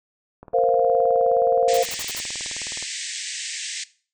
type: click train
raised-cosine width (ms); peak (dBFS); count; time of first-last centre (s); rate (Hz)
1; -26; 47; 0.43-2.826; 19.2
type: chord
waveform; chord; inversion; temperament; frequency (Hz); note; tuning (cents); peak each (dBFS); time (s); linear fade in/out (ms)
sine; Bb suspended second; none; equal; 466.2 / 523.3 / 698.5; Bb4 / C5 / F5; 0 / 0 / 0; -20 / -20 / -20; 0.53-1.84; 20
type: band-pass noise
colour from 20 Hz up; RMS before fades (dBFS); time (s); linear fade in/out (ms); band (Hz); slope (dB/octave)
white; -31; 1.68-3.84; 5; 1700 to 8400; 96
type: noise bursts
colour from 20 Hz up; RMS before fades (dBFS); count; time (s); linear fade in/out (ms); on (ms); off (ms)
white; -32; 6; 1.74-2.195; 0; 30; 55
effects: noise-tail reverb RT60 0.4 s tail -18 dB re dry